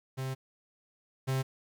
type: tone pair in turn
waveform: 45% pulse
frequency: 131.9 / 132.38 Hz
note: C3 / C3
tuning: +14 / +21 cents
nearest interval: unison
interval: 7 cents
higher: second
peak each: -33 / -28 dBFS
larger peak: second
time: 0.17-0.35 / 1.27-1.43 s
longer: first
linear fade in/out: 20 ms
effects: 11-bit